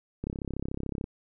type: click train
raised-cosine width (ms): 3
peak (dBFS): -20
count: 28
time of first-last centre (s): 0.24-1.041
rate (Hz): 33.7
effects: none